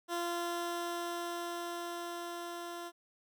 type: tone with level ramp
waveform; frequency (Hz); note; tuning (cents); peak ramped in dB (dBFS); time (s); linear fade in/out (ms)
15% pulse; 344.9; F4; -22; -27 to -35; 0.08-2.92; 50
effects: none